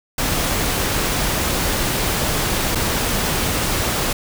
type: noise with dropouts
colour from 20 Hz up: pink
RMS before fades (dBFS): -20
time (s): 0.18-4.13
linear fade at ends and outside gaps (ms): 5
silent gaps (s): 2.75-2.754
effects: none